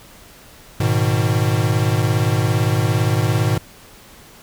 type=chord; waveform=square; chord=G# minor; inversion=none; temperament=equal with one note detuned; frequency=105.89 / 123.47 / 155.56 Hz; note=G#2 / B2 / D#3; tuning=+34 / 0 / 0 cents; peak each=-19 / -20 / -23 dBFS; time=0.8-3.58 s; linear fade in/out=5 ms; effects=pink hiss -44 dBFS RMS until 4.42 s